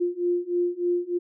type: beating tone pair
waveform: sine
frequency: 350 / 353.3 Hz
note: F4 / F4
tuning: +4 / +20 cents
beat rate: 3.3 Hz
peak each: -26 / -25 dBFS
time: 0-1.19 s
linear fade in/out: 20 ms
effects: none